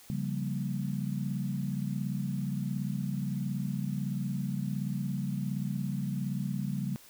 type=chord; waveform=sine; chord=G half-diminished seventh; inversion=second; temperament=equal; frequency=138.59 / 174.61 / 196 / 233.1 Hz; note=Db3 / F3 / G3 / Bb3; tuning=0 / 0 / 0 / 0 cents; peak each=-34 / -38 / -34 / -40 dBFS; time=0.1-6.96 s; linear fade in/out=0 ms; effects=white hiss -55 dBFS RMS until 7.09 s